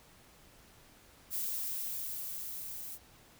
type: noise with level ramp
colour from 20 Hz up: violet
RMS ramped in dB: -35 to -44 dBFS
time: 1.3-2.99 s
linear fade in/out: 50 ms
effects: pink hiss -60 dBFS RMS until 3.39 s